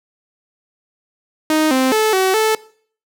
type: tone with pitch steps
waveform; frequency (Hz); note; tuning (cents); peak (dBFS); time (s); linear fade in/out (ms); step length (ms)
sawtooth; 311.1 / 260.7 / 434.9 / 377.9 / 437.5; D#4 / C4 / A4 / F#4 / A4; 0 / -6 / -20 / +37 / -10; -9; 1.5-2.55; 2; 210
effects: noise-tail reverb RT60 0.5 s tail -20 dB re dry